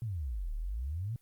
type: exponential two-way sweep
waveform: sine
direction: down then up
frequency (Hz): 123.47 to 35 to 123.47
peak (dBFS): -33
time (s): 0.02-1.16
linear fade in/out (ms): 0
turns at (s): 0.53
effects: white hiss -71 dBFS RMS until 1.21 s + Opus 32 kbps